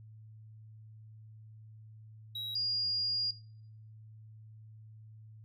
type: tone pair in turn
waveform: triangle / sine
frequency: 3860 / 4837 Hz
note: B7 / D#8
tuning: -40 / -50 cents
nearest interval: major third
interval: 390 cents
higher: second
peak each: -35 / -30 dBFS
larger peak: second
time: 2.35-2.55 / 2.55-3.31 s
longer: second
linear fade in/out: 5 ms
effects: noise-tail reverb RT60 0.7 s tail -21 dB re dry + added 109 Hz sine -50 dBFS peak until 5.44 s